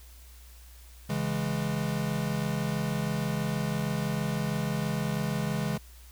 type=chord; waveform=square; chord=C# minor; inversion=none; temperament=equal; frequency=138.59 / 164.81 / 207.7 Hz; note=C#3 / E3 / G#3; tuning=0 / 0 / 0 cents; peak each=-33 dBFS; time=1.09-5.78 s; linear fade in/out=10 ms; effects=added 60 Hz sine -48 dBFS peak until 6.11 s + white hiss -56 dBFS RMS until 6.11 s